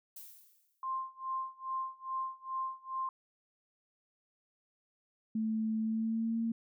violet noise with exponential decay, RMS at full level -46 dBFS, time 0.16-0.9 s, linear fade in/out 5 ms, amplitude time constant 160 ms
sine tone with tremolo, 1052 Hz, C6, 9 cents sharp, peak -32 dBFS, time 0.83-3.09 s, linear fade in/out 2 ms, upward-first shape sine, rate 2.4 Hz, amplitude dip 95%
sine tone with pitch glide, 220 to 228.3 Hz, A3 to A#3, 0 to -36 cents, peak -30 dBFS, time 5.35-6.52 s, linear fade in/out 5 ms, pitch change +64 cents, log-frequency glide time 5.8-6.39 s
effects none

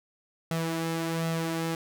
sawtooth tone with flanger, 164.3 Hz, E3, 5 cents flat, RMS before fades -30 dBFS, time 0.51-1.75 s, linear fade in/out 2 ms, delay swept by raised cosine 1.5 to 3.8 ms, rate 1.3 Hz, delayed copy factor +0.5, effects none

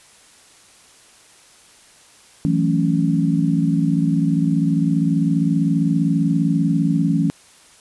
sine chord, F# minor seventh, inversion third, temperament equal, 164.81 / 185 / 220 / 277.2 Hz, E3 / F#3 / A3 / C#4, 0 / 0 / 0 / 0 cents, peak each -18 / -23 / -23 / -20 dBFS, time 2.45-7.3 s, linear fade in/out 0 ms, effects white hiss -49 dBFS RMS until 7.8 s + resampled to 24000 Hz

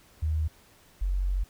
sine tone pair in turn, 78 / 46.38 Hz, D#2 / F#1, +5 / +5 cents, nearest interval major sixth, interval 900 cents, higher first, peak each -24 dBFS, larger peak neither, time 0.22-0.48 / 1.01-1.44 s, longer second, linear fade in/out 10 ms, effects pink hiss -58 dBFS RMS until 1.49 s

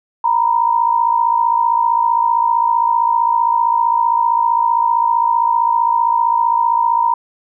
sine tone pair together, 932.4 / 987.8 Hz, A#5 / B5, 0 / 0 cents, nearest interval minor second, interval 100 cents, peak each -13 / -16 dBFS, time 0.24-7.14 s, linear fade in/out 5 ms, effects none

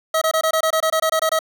25% pulse tone bursts, 640 Hz, D#5, 49 cents sharp, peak -12 dBFS, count 13, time 0.14-1.391 s, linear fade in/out 5 ms, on 75 ms, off 23 ms, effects none

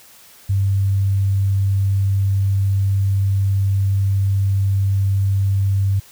sine tone, 98 Hz, G2, in tune, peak -14 dBFS, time 0.49-6 s, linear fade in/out 10 ms, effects white hiss -46 dBFS RMS until 6.11 s

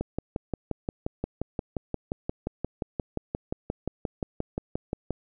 click train, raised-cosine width 2 ms, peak -15 dBFS, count 30, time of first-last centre 0.01-5.107 s, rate 5.69 Hz, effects none

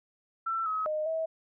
sine tone with pitch steps, 1339 / 1276 / 615 / 645 Hz, E6 / D#6 / D#5 / E5, +27 / +43 / -20 / -38 cents, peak -28 dBFS, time 0.46-1.26 s, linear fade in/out 10 ms, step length 200 ms, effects none

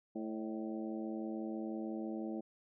harmonic tone with a mistuned harmonic, 110 Hz, A2, in tune, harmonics 2 / 3 / 4 / 5 / 6 / 7, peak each -41 / -41 / -51 / -49 / -52 / -53 dBFS, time 0.15-2.41 s, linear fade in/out 10 ms, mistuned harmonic 6, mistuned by -64 cents, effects none

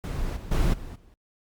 brown noise with level steps, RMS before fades -29 / -37 / -22 / -38 / -53 dBFS, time 0.04-1.14 s, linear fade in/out 0 ms, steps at 0.36 / 0.51 / 0.73 / 0.95 s, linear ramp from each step 10 ms, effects Opus 48 kbps

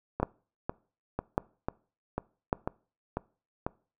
two click trains, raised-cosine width 1 ms, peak -11 / -16 dBFS, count 3 / 8, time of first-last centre 0.23-2.529 / 0.2-3.665 s, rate 0.87 / 2.02 Hz, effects noise-tail reverb RT60 0.4 s tail -23 dB re dry

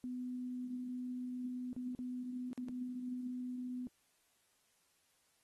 sine tone with dropouts, 250 Hz, B3, 21 cents sharp, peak -39 dBFS, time 0.04-3.87 s, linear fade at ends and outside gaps 0 ms, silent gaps 1.73-1.764 / 1.95-1.99 / 2.531-2.577 / 2.685-2.692 s, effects white hiss -75 dBFS RMS until 5.43 s + AAC 32 kbps

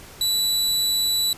sawtooth tone, 3951 Hz, B7, in tune, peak -16 dBFS, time 0.21-1.33 s, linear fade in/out 2 ms, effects pink hiss -43 dBFS RMS until 1.37 s + resampled to 32000 Hz

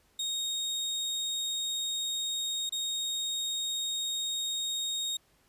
30% pulse tone with dropouts, 3729 Hz, A#7, in tune, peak -28 dBFS, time 0.19-5.17 s, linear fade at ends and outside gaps 5 ms, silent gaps 2.694-2.722 s, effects pink hiss -67 dBFS RMS until 5.48 s + resampled to 32000 Hz

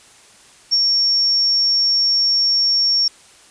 sine tone with ADSR envelope, 5500 Hz, F8, 27 cents flat, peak -11 dBFS, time 0.71-3.08 s, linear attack 22 ms, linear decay 41 ms, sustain -2 dB, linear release 3 ms, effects white hiss -47 dBFS RMS until 3.5 s + resampled to 22050 Hz

